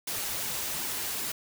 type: noise with flanger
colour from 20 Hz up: white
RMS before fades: -33 dBFS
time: 0.07-1.32 s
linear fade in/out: 5 ms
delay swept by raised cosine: 1.5 to 7 ms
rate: 2.6 Hz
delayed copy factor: -0.6
effects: none